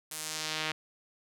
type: tone with band-pass filter sweep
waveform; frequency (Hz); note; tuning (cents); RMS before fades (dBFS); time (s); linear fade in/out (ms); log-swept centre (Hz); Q
sawtooth; 156; D#3; +5; -36; 0.11-0.72; 5; 11000 to 2600; 1.1
effects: none

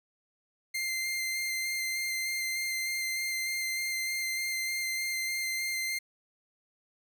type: tone with vibrato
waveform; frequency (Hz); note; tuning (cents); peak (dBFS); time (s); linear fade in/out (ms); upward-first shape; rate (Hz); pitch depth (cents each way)
sawtooth; 2093; C7; 0; -27; 0.74-5.99; 10; square; 3.3; 9
effects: none

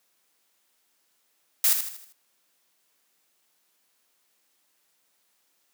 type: noise with echo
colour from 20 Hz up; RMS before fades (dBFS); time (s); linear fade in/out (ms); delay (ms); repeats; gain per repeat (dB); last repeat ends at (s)
blue; -20; 1.64-1.73; 2; 79; 5; -7; 2.125
effects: white hiss -70 dBFS RMS until 5.73 s + high-pass 200 Hz 12 dB/octave

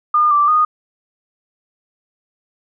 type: tone with pitch steps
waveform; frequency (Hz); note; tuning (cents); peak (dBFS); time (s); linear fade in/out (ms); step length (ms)
sine; 1213 / 1171 / 1233; D#6 / D6 / D#6; -44 / -5 / -16; -10; 0.14-0.65; 5; 170
effects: none

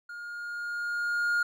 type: tone with level ramp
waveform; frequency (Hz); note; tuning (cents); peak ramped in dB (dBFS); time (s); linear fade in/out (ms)
triangle; 1421; F6; +30; -37 to -21; 0.09-1.43; 5
effects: none

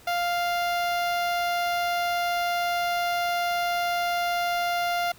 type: tone with notch filter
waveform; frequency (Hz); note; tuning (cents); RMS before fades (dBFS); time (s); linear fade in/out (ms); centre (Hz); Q
sawtooth; 698.5; F5; 0; -26; 0.07-5.12; 5; 8200; 0.96
effects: pink hiss -52 dBFS RMS until 5.18 s

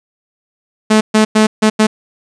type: tone bursts at uneven times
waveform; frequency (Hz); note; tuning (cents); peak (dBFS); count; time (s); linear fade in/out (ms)
sawtooth; 216.2; A3; -30; -3; 5; 0.9-1.01 / 1.14-1.25 / 1.35-1.47 / 1.62-1.7 / 1.79-1.87; 10
effects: resampled to 22050 Hz + 7-bit

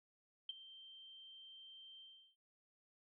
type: tone with ADSR envelope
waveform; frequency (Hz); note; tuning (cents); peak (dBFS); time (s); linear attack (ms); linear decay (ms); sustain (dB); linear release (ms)
sine; 3136; G7; 0; -38; 0.49-2.36; 4; 20; -17; 360
effects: noise-tail reverb RT60 0.7 s tail -22 dB re dry

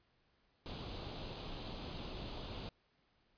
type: noise with comb filter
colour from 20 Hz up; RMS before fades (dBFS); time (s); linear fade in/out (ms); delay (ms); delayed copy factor
pink; -45; 0.66-2.69; 0; 0.27; +0.6
effects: pink hiss -75 dBFS RMS until 3.37 s + resampled to 11025 Hz

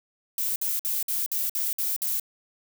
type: noise bursts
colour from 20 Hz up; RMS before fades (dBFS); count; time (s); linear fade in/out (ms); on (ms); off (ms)
violet; -27; 8; 0.38-2.198; 2; 180; 54
effects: none

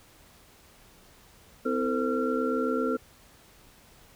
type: tone cluster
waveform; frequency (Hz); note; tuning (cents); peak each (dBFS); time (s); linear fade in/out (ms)
sine; 255.3 / 325.8 / 447.3 / 515 / 1369; C4 / E4 / A4 / C5 / F6; -42 / -20 / +28 / -28 / -35; -29 / -35 / -29 / -33 / -33; 1.65-2.97; 10
effects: pink hiss -56 dBFS RMS until 4.15 s

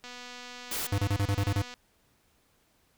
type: click train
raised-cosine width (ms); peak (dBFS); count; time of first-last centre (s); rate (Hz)
0.2; -27; 419; 0.04-1.739; 246
type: noise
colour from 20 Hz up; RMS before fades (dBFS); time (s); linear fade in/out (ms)
white; -33; 0.71-0.87; 5
type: tone bursts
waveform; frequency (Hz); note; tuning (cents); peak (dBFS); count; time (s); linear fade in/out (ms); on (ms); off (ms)
square; 100; G2; +35; -25; 8; 0.92-1.62; 5; 63; 28
effects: pink hiss -68 dBFS RMS until 2.97 s

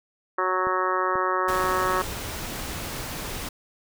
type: harmonic tone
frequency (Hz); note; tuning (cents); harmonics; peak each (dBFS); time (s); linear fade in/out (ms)
185; F#3; 0; 2 / 3 / 4 / 5 / 6 / 7 / 8 / 9 / 10; -29 / -31 / -36 / -31 / -26 / -28 / -37 / -34 / -36; 0.38-2.02; 5
type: click train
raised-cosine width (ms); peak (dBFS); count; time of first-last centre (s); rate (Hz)
2; -23; 4; 0.67-2.126; 2.06
type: noise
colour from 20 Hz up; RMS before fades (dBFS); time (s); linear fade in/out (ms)
pink; -33; 1.48-3.49; 5
effects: none

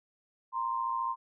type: tone pair together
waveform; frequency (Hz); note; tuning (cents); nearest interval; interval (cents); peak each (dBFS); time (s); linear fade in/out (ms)
sine; 932.3 / 1046.5; A#5 / C6; 0 / 0; major second; 200; -34 / -31; 0.52-1.16; 50
effects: none

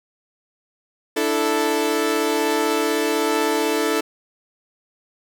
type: chord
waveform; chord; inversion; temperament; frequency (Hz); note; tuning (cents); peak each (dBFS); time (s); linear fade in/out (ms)
sawtooth; D suspended second; none; equal; 293.7 / 329.6 / 440; D4 / E4 / A4; 0 / 0 / 0; -21 / -20 / -17; 1.16-4.01; 10
effects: none

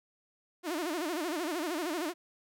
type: tone with vibrato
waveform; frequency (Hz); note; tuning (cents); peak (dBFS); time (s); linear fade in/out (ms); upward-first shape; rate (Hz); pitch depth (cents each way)
sawtooth; 328.7; E4; -5; -28; 0.63-2.14; 50; sine; 13; 190
effects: none

